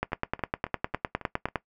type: two click trains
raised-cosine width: 0.5 ms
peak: -11 / -24 dBFS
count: 16 / 6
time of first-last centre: 0.03-1.557 / 0.12-1.486 s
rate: 9.82 / 3.66 Hz
effects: noise-tail reverb RT60 0.1 s tail -18 dB re dry